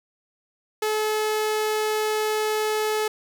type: tone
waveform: sawtooth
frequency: 429.8 Hz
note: A4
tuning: 41 cents flat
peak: -18 dBFS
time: 0.82-3.08 s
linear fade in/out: 5 ms
effects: none